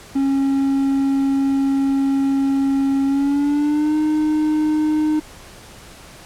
triangle tone with pitch glide, 273.3 to 306.8 Hz, C#4 to D#4, -24 to -24 cents, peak -13 dBFS, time 0.15-5.2 s, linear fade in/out 10 ms, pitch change +200 cents, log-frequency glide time 3.05-3.97 s, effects pink hiss -41 dBFS RMS until 6.25 s + low-pass 11000 Hz 12 dB/octave

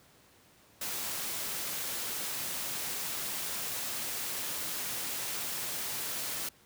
white noise, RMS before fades -36 dBFS, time 0.81-6.49 s, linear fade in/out 5 ms, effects pink hiss -61 dBFS RMS until 6.65 s + high-pass 80 Hz 12 dB/octave

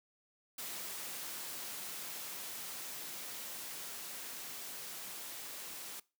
white noise with level ramp, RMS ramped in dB -43 to -46 dBFS, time 0.58-6 s, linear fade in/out 5 ms, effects noise-tail reverb RT60 0.3 s tail -22 dB re dry + high-pass 150 Hz 12 dB/octave

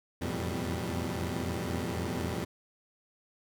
15% pulse tone cluster, 84 / 87.9 / 110 / 124.7 / 196.5 Hz, E2 / F2 / A2 / B2 / G3, +33 / +12 / 0 / +17 / +4 cents, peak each -30 / -32 / -33 / -33 / -33 dBFS, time 0.21-2.45 s, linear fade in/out 10 ms, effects none

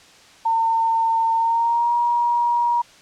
sine tone with pitch glide, 907 to 952.1 Hz, A#5 to A#5, -48 to +36 cents, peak -16 dBFS, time 0.45-2.82 s, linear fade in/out 10 ms, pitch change +84 cents, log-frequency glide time 1.35-1.94 s, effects white hiss -48 dBFS RMS until 3.01 s + low-pass 6000 Hz 12 dB/octave

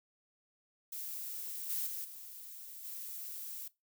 violet noise with level steps, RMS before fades -42 / -36 / -41 / -49 / -44 dBFS, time 0.92-3.68 s, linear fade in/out 5 ms, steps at 1.69 / 1.86 / 2.04 / 2.84 s, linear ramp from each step 10 ms, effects noise-tail reverb RT60 0.2 s tail -19 dB re dry

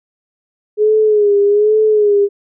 sine tone with vibrato, 418.4 Hz, G#4, 13 cents sharp, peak -8 dBFS, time 0.77-2.29 s, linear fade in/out 50 ms, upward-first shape sine, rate 1.2 Hz, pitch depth 62 cents each way, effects none

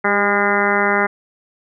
harmonic tone with a mistuned harmonic, 203.1 Hz, G#3, 38 cents flat, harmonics 1 / 2 / 3 / 4 / 5 / 6 / 7 / 8 / 9 / 10, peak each -24 / -21 / -24 / -22 / -25 / -24 / -21 / -25 / -23 / -23 dBFS, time 0.04-1.07 s, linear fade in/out 10 ms, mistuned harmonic 2, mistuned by -23 cents, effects none

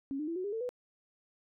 sine tone with pitch steps, 274.4 / 302.7 / 333.9 / 368.4 / 406.4 / 448.3 / 494.6 Hz, C#4 / D#4 / E4 / F#4 / G#4 / A4 / B4, -17 / -48 / +22 / -7 / -38 / +32 / +3 cents, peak -33 dBFS, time 0.11-0.691 s, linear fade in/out 0 ms, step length 83 ms, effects none

